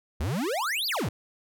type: exponential two-way sweep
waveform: square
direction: up then down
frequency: 64.6 to 5040 to 79.9 Hz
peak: -27 dBFS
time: 0.2-1.09 s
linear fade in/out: 5 ms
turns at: 0.87 s
effects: none